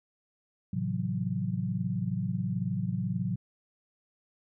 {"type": "chord", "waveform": "sine", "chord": "F# half-diminished seventh", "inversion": "first", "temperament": "just", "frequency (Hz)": [111, 133.2, 166.5, 185], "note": ["A2", "C3", "E3", "F#3"], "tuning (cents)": [16, 31, 18, 0], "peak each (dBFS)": [-34, -35, -35, -32], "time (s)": [0.73, 3.36], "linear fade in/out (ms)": 5, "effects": []}